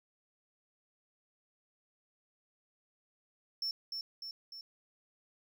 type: tone with echo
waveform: triangle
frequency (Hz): 5400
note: E8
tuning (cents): +41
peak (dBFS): -32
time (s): 3.62-3.71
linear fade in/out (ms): 2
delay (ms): 300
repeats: 3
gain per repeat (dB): -4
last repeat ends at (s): 4.61
effects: none